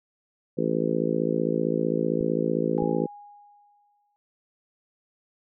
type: harmonic tone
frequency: 55.5 Hz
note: A1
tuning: 16 cents sharp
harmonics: 3 / 4 / 5 / 6 / 7 / 8 / 9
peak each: -30 / -30 / -30 / -30 / -30 / -30 / -30 dBFS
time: 0.57-3.07 s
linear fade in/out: 20 ms
type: clicks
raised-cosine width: 3 ms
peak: -21 / -23 dBFS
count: 2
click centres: 2.209 / 2.825 s
type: tone with exponential decay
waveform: sine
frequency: 822 Hz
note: G#5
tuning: 18 cents flat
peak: -31 dBFS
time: 2.78-4.16 s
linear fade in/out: 0 ms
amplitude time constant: 300 ms
effects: none